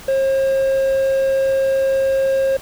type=tone; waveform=triangle; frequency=537 Hz; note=C5; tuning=45 cents sharp; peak=-12 dBFS; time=0.08-2.57 s; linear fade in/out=5 ms; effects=pink hiss -38 dBFS RMS until 2.61 s